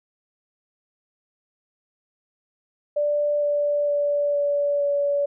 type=tone with pitch steps; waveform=sine; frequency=587.3 / 583.2 / 579.2 / 575.2 / 571.2 Hz; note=D5 / D5 / D5 / D5 / D5; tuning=0 / -12 / -24 / -36 / -48 cents; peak=-19 dBFS; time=2.96-5.26 s; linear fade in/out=10 ms; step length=460 ms; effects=none